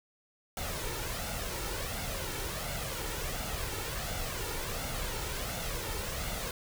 pink noise with flanger, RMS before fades -36 dBFS, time 0.57-6.51 s, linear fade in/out 2 ms, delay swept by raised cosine 1.4 to 2.24 ms, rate 1.4 Hz, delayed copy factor +0.55, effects none

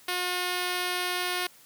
5% pulse tone, 359.7 Hz, F#4, 49 cents flat, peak -16 dBFS, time 0.08-1.47 s, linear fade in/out 5 ms, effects white hiss -55 dBFS RMS until 1.65 s + high-pass 100 Hz 12 dB/octave

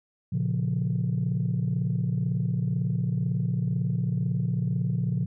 sine chord, Bb minor, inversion none, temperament equal, 116.54 / 138.59 / 174.61 Hz, Bb2 / Db3 / F3, 0 / 0 / 0 cents, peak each -27 dBFS, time 0.32-5.26 s, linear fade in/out 10 ms, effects tanh soft clip ceiling -18 dBFS

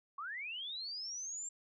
sine linear sweep, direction up, 1074 to 7459 Hz, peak -40 dBFS, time 0.18-1.49 s, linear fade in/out 5 ms, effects none

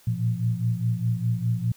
sine tone cluster, 113.7 / 118.6 / 173.9 Hz, A#2 / A#2 / F3, -43 / +30 / -7 cents, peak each -26 / -25 / -30 dBFS, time 0.07-1.72 s, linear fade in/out 5 ms, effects white hiss -56 dBFS RMS until 1.76 s

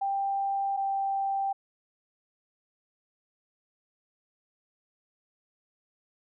sine tone pair in turn, 789 / 784.8 Hz, G5 / G5, +11 / +2 cents, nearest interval unison, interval 9 cents, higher first, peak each -26 dBFS, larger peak neither, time 0.01-0.77 / 0.77-1.53 s, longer neither, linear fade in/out 10 ms, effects none

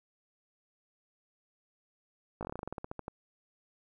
slowing click train, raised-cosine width 1 ms, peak -24 dBFS, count 16, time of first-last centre 2.41-3.081 s, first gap 18 ms, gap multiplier 1.12, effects 11-bit

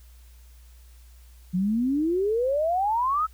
sine exponential sweep, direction up, 174.61 to 1318.5 Hz, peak -21 dBFS, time 1.53-3.27 s, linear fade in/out 20 ms, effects added 60 Hz sine -47 dBFS peak until 3.33 s + white hiss -60 dBFS RMS until 3.33 s

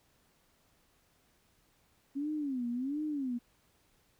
sine tone with vibrato, 270 Hz, C#4, 45 cents flat, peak -32 dBFS, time 2.15-3.39 s, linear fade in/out 20 ms, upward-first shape sine, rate 1.4 Hz, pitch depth 220 cents each way, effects pink hiss -70 dBFS RMS until 4.19 s

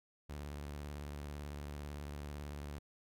sawtooth tone with vibrato, 72.8 Hz, D2, 15 cents flat, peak -39 dBFS, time 0.29-2.79 s, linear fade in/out 10 ms, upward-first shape sine, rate 18 Hz, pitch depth 86 cents each way, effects none

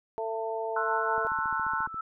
harmonic tone, 223.3 Hz, A3, 26 cents sharp, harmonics 2 / 3 / 4, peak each -33 / -34 / -35 dBFS, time 0.18-1.27 s, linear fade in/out 0 ms
sine chord, F# half-diminished seventh, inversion first, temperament just, 888 / 1065.6 / 1332 / 1480 Hz, A5 / C6 / E6 / F#6, +16 / +31 / +18 / 0 cents, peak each -33 / -34 / -31 / -32 dBFS, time 0.76-1.87 s, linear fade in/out 5 ms
click train, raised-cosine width 3 ms, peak -34 dBFS, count 12, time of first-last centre 1.18-1.944 s, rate 14.4 Hz
sine tone with exponential growth, 1318.5 Hz, E6, in tune, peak -29 dBFS, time 1.61-2.01 s, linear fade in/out 5 ms, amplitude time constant 86 ms
effects none

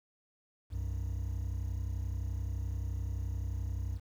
triangle tone pair together, 63.34 / 94.9 Hz, B1 / F#2, +44 / +44 cents, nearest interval perfect fifth, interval 700 cents, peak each -33 / -34 dBFS, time 0.7-4 s, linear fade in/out 50 ms, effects tanh soft clip ceiling -24 dBFS + 10-bit

